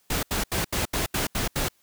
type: noise bursts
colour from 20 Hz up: pink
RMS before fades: -26 dBFS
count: 8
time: 0.1-1.686 s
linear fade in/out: 5 ms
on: 130 ms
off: 78 ms
effects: white hiss -65 dBFS RMS until 1.82 s